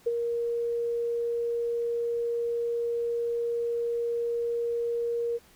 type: tone with ADSR envelope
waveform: sine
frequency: 470 Hz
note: A#4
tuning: 14 cents sharp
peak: -21 dBFS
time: 0.06-5.39 s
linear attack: 11 ms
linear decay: 31 ms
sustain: -5 dB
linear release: 33 ms
effects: pink hiss -58 dBFS RMS until 5.55 s